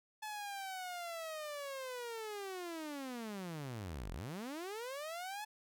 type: linear two-way sweep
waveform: sawtooth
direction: down then up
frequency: 864 to 37.77 to 864 Hz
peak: -38 dBFS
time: 0.22-5.45 s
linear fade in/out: 10 ms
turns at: 4.12 s
effects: none